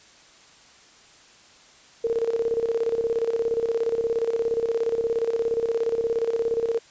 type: tone with tremolo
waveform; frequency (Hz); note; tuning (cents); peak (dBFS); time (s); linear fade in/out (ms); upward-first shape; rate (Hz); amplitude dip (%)
sine; 460; A#4; -23; -19; 2.04-6.79; 5; square; 17; 65
effects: white hiss -52 dBFS RMS until 6.9 s + resampled to 16000 Hz